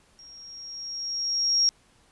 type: tone with level ramp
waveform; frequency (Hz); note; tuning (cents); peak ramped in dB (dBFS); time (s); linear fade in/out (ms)
sine; 5588; F8; 0; -46 to -17; 0.19-1.69; 0
effects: pink hiss -61 dBFS RMS until 2.11 s + resampled to 24000 Hz